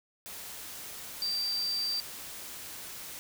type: tone in noise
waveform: sine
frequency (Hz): 4679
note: D8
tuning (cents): -7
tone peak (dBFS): -29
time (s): 1.22-2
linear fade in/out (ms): 0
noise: white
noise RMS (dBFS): -43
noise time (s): 0.26-3.19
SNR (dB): +11
effects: none